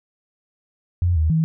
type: tone with pitch steps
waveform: sine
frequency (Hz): 88.1 / 78.7 / 160.4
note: F2 / D#2 / E3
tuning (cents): +16 / +20 / -47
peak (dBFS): -15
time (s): 1.02-1.44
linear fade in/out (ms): 0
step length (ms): 140
effects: none